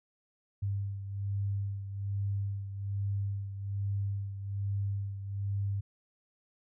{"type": "beating tone pair", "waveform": "sine", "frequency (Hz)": [99.4, 100.6], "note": ["G2", "G2"], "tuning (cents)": [25, 45], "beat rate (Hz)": 1.2, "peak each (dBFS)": [-32, -39], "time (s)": [0.62, 5.81], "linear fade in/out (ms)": 10, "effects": []}